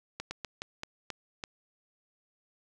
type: slowing click train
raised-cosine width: 0.2 ms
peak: -19 dBFS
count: 7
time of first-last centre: 0.2-1.438 s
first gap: 110 ms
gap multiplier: 1.25
effects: none